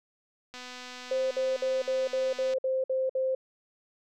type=click train; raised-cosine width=0.2 ms; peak=-26 dBFS; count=500; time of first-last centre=0.54-2.536 s; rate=250 Hz
type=tone bursts; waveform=sine; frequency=523.3 Hz; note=C5; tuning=in tune; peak=-25 dBFS; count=9; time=1.11-3.35 s; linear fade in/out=5 ms; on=200 ms; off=55 ms
effects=none